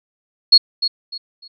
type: tone with echo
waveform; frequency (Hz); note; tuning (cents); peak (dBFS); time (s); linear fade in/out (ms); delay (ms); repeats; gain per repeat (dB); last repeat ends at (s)
sine; 4322; C#8; -45; -4; 0.52-0.58; 10; 300; 3; -11; 1.48
effects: none